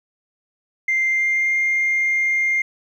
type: tone with pitch glide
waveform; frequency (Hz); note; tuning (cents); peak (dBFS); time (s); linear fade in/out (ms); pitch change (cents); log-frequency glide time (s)
sine; 2093 to 2112; C7 to C7; 0 to +16; -15; 0.88-2.62; 5; +16; 1.08-1.55
effects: tanh soft clip ceiling -13 dBFS + 9-bit